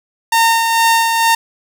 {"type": "tone with tremolo", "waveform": "sawtooth", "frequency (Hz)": 914, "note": "A#5", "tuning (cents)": -34, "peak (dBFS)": -5, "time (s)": [0.32, 1.35], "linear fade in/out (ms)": 5, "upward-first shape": "sine", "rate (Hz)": 2.2, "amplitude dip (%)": 40, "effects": ["7-bit"]}